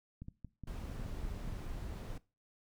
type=clicks; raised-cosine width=5 ms; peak=-33 dBFS; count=11; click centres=0.22 / 0.284 / 0.447 / 0.637 / 0.837 / 0.898 / 0.997 / 1.062 / 1.251 / 1.476 / 1.525 s
type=noise; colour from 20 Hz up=brown; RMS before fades=-42 dBFS; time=0.67-2.18 s; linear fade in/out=5 ms
effects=noise-tail reverb RT60 0.3 s tail -20 dB re dry